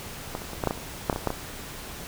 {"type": "clicks", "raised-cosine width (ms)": 1, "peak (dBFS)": [-15, -24, -22, -12, -8, -12, -24, -7, -13, -15, -9, -14], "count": 12, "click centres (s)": [0.351, 0.419, 0.533, 0.638, 0.673, 0.709, 0.776, 1.098, 1.128, 1.161, 1.273, 1.304], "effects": ["pink hiss -39 dBFS RMS until 2.07 s"]}